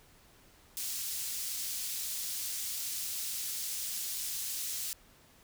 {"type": "high-pass noise", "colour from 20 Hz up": "pink", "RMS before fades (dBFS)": -37, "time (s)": [0.77, 4.93], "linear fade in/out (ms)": 0, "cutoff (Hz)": 5300, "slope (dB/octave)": 12, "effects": ["pink hiss -61 dBFS RMS until 5.43 s"]}